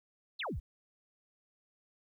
sine exponential sweep, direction down, 4513 to 39.97 Hz, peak -35 dBFS, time 0.39-0.6 s, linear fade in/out 10 ms, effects 12-bit

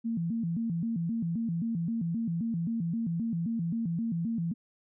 sine tone with vibrato, 196 Hz, G3, in tune, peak -28 dBFS, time 0.04-4.54 s, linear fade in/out 20 ms, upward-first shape square, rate 3.8 Hz, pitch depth 270 cents each way, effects none

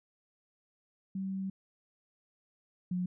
sine tone pair in turn, 192 / 180.34 Hz, G3 / F#3, -36 / -44 cents, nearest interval minor second, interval 108 cents, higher first, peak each -33 / -30 dBFS, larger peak second, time 1.15-1.5 / 2.91-3.06 s, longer first, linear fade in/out 5 ms, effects none

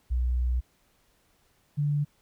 sine tone pair in turn, 61.6 / 146.05 Hz, B1 / D3, -4 / -9 cents, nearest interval octave + minor third, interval 1495 cents, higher second, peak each -23 dBFS, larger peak neither, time 0.1-0.61 / 1.77-2.05 s, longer first, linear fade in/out 20 ms, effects pink hiss -67 dBFS RMS until 2.21 s

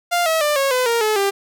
sawtooth tone with pitch steps, 698.5 / 644.2 / 594.2 / 548 / 505.5 / 466.2 / 430 / 396.6 Hz, F5 / E5 / D5 / C#5 / B4 / A#4 / A4 / G4, 0 / -40 / +20 / -20 / +40 / 0 / -40 / +20 cents, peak -12 dBFS, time 0.11-1.31 s, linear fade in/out 20 ms, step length 150 ms, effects none

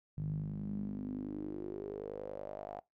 sawtooth tone with band-pass filter sweep, 50.6 Hz, G#1, 44 cents flat, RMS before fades -41 dBFS, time 0.17-2.8 s, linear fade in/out 5 ms, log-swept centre 140 to 720 Hz, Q 6.5, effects noise-tail reverb RT60 0.2 s tail -23 dB re dry

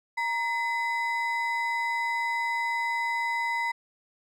triangle ring-modulated tone, 1480 Hz, F#6, in tune, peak -21 dBFS, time 0.17-3.72 s, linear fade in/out 10 ms, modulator 543 Hz, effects none

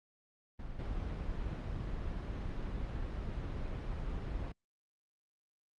brown noise with level steps, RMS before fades -44 / -38 dBFS, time 0.59-4.52 s, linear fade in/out 5 ms, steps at 0.79 s, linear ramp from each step 2 ms, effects low-pass 4000 Hz 12 dB/octave + Opus 32 kbps

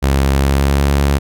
sawtooth tone with pitch glide, 68.3 to 70.18 Hz, C#2 to C#2, -25 to +22 cents, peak -7 dBFS, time 0.02-1.19 s, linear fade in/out 20 ms, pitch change +47 cents, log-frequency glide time 0.35-0.86 s, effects none

